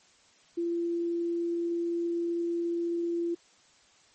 sine tone, 340.9 Hz, F4, 42 cents flat, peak -27 dBFS, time 0.57-3.35 s, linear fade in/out 10 ms, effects white hiss -61 dBFS RMS until 4.14 s + MP3 32 kbps

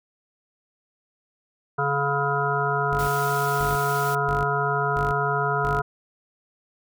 harmonic tone, 141.4 Hz, C#3, 35 cents sharp, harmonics 1 / 3 / 5 / 7 / 9 / 10, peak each -28 / -28 / -28 / -28 / -28 / -28 dBFS, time 1.78-5.82 s, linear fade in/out 10 ms
sawtooth tone bursts, 50.6 Hz, G#1, 44 cents flat, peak -26 dBFS, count 5, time 2.92-5.8 s, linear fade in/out 0 ms, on 160 ms, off 520 ms
white noise, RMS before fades -36 dBFS, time 2.99-4.15 s, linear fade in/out 2 ms
effects none

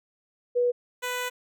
sine / 10% pulse tone pair in turn, 488 / 496.5 Hz, B4 / B4, -21 / +9 cents, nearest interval unison, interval 30 cents, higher second, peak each -20 dBFS, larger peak neither, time 0.55-0.72 / 1.02-1.3 s, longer second, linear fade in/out 20 ms, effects none

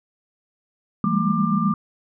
sine tone cluster, 167.5 / 196.9 / 204.8 / 227.1 / 1191 Hz, E3 / G3 / G#3 / A#3 / D6, +28 / +8 / -24 / -45 / +24 cents, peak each -24 dBFS, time 1.04-1.74 s, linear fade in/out 2 ms, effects none

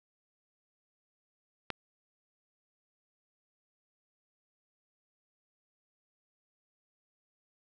click, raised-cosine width 0.3 ms, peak -17 dBFS, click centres 1.703 s, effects none

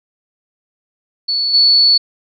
sine tone with level steps, 4435 Hz, C#8, in tune, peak -14 / -7 dBFS, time 1.28-1.98 s, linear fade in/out 10 ms, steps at 1.53 s, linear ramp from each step 20 ms, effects none

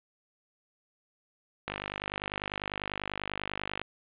click train, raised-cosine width 0.3 ms, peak -16 dBFS, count 108, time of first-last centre 1.68-3.816 s, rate 50.1 Hz, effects resampled to 8000 Hz + 7-bit

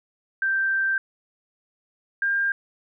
sine tone pair in turn, 1568 / 1600.9 Hz, G6 / G6, 0 / +36 cents, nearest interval unison, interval 36 cents, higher second, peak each -20 dBFS, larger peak neither, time 0.42-0.98 / 2.22-2.52 s, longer first, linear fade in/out 2 ms, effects none

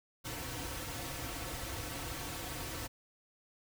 pink noise with comb filter, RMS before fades -41 dBFS, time 0.24-2.88 s, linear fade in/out 20 ms, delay 4.9 ms, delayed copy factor -0.85, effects none

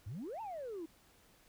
sine exponential two-way sweep, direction up then down, 87.31 to 928 to 308.4 Hz, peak -39 dBFS, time 0.06-0.86 s, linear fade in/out 10 ms, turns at 0.41 s, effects tanh soft clip ceiling -38 dBFS + pink hiss -66 dBFS RMS until 1.48 s

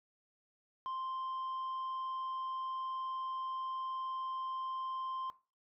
sine tone, 1046.5 Hz, C6, in tune, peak -34 dBFS, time 0.86-5.3 s, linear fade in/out 0 ms, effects noise-tail reverb RT60 0.3 s tail -18 dB re dry + tanh soft clip ceiling -36 dBFS

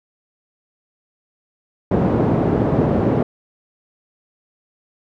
pink band-pass noise, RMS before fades -17 dBFS, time 1.91-3.23 s, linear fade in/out 5 ms, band 130 to 520 Hz, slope 12 dB/octave, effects none

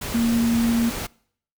sine tone in noise, 232.4 Hz, A#3, 5 cents flat, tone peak -17 dBFS, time 0.14-0.9 s, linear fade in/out 10 ms, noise pink, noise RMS -30 dBFS, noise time 0.01-1.07 s, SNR +10 dB, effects noise-tail reverb RT60 0.6 s tail -24 dB re dry

